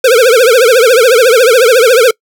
square tone with vibrato, 482 Hz, B4, 42 cents flat, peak -4 dBFS, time 0.04-2.11 s, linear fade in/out 5 ms, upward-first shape triangle, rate 14 Hz, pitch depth 210 cents each way, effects noise-tail reverb RT60 0.1 s tail -25 dB re dry

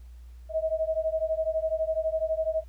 sine beating tone pair, 632 / 644 Hz, D#5 / E5, +27 / -41 cents, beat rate 12 Hz, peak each -28 dBFS, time 0.49-2.64 s, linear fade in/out 50 ms, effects added 60 Hz sine -43 dBFS peak until 2.68 s + pink hiss -66 dBFS RMS until 2.68 s

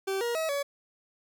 40% pulse tone with pitch steps, 387.3 / 473.8 / 641 / 566 Hz, G4 / A#4 / E5 / C#5, -21 / +28 / -49 / +36 cents, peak -27 dBFS, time 0.07-0.63 s, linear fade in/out 10 ms, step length 140 ms, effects none

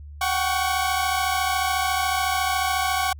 sawtooth tone cluster, 737 / 771 / 1116 Hz, F#5 / G5 / C#6, -7 / -29 / +11 cents, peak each -22 dBFS, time 0.21-3.13 s, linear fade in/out 5 ms, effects added 73 Hz sine -37 dBFS peak until 3.19 s

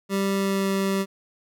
25% pulse tone with pitch glide, 196 to 194.53 Hz, G3 to G3, 0 to -13 cents, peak -18 dBFS, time 0.09-1.06 s, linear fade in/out 50 ms, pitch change -13 cents, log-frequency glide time 0.34-0.69 s, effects none

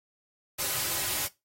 white noise with comb filter, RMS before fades -30 dBFS, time 0.58-1.28 s, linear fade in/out 20 ms, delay 4.4 ms, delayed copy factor -0.6, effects noise-tail reverb RT60 0.2 s tail -17 dB re dry + AAC 48 kbps

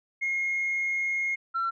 sine tone pair in turn, 2149 / 1353.8 Hz, C7 / E6, +46 / +46 cents, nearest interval minor sixth, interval 800 cents, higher first, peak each -24 dBFS, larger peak neither, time 0.21-1.36 / 1.54-1.71 s, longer first, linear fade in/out 20 ms, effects tanh soft clip ceiling -22 dBFS

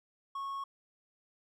triangle tone, 1100 Hz, C#6, 14 cents flat, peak -34 dBFS, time 0.35-0.64 s, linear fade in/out 5 ms, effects none

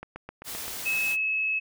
click train, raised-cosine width 0.5 ms, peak -23 dBFS, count 6, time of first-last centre 0.03-0.68 s, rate 7.69 Hz
white noise, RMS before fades -36 dBFS, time 0.44-1.17 s, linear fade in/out 50 ms
sine tone, 2585 Hz, E7, 34 cents flat, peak -24 dBFS, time 0.85-1.6 s, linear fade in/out 20 ms
effects none

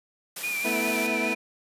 white high-pass noise, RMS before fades -35 dBFS, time 0.36-1.07 s, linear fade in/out 5 ms, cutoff 150 Hz, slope 96 dB/octave
sine tone with vibrato, 2402 Hz, D7, 38 cents sharp, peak -27 dBFS, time 0.43-1.35 s, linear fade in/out 10 ms, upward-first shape sine, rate 4.9 Hz, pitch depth 48 cents each way
20% pulse chord, A suspended second, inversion none, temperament equal with one note detuned, 220 / 246.9 / 325.8 Hz, A3 / B3 / E4, 0 / 0 / -20 cents, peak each -26 dBFS, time 0.64-1.35 s, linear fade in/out 20 ms
effects resampled to 32000 Hz

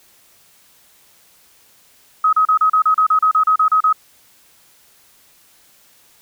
sine tone bursts, 1269 Hz, D#6, 34 cents sharp, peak -10 dBFS, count 14, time 2.24-3.928 s, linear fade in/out 5 ms, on 89 ms, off 34 ms, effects white hiss -52 dBFS RMS until 6.21 s

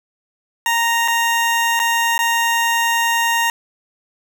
20% pulse tone with dropouts, 930 Hz, A#5, 4 cents flat, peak -10 dBFS, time 0.66-3.5 s, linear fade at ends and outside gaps 1 ms, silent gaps 1.078-1.082 / 1.793-1.799 / 2.179-2.19 s, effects none

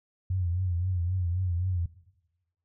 sine tone with vibrato, 89.7 Hz, F2, 47 cents sharp, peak -25 dBFS, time 0.3-1.86 s, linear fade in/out 5 ms, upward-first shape triangle, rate 3.8 Hz, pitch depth 100 cents each way, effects noise-tail reverb RT60 1.0 s tail -18 dB re dry

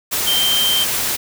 sine tone in noise, 3138 Hz, G7, 1 cent sharp, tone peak -15 dBFS, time 0.26-0.85 s, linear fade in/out 20 ms, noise white, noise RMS -20 dBFS, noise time 0.11-1.17 s, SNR +2 dB, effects none

